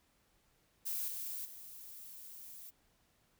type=noise with level steps; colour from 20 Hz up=violet; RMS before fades=-38 / -42 / -51 dBFS; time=0.85-2.71 s; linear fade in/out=20 ms; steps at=1.08 / 1.45 s; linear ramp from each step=2 ms; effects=pink hiss -73 dBFS RMS until 3.39 s